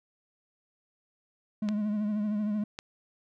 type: tone with vibrato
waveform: triangle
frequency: 210 Hz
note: G#3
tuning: 19 cents sharp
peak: -25 dBFS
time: 1.62-2.64 s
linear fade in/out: 5 ms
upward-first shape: triangle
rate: 13 Hz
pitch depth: 54 cents each way
type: clicks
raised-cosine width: 0.2 ms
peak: -20 dBFS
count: 2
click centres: 1.688 / 2.789 s
effects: none